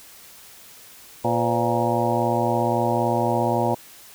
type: harmonic tone with a mistuned harmonic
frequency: 117.5 Hz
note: A#2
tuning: 14 cents sharp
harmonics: 1 / 2 / 3 / 4 / 5 / 6 / 7 / 8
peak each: -27 / -27 / -27 / -27 / -27 / -27 / -27 / -27 dBFS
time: 1.24-3.75 s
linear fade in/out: 10 ms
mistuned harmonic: 4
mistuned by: +120 cents
effects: white hiss -46 dBFS RMS until 4.14 s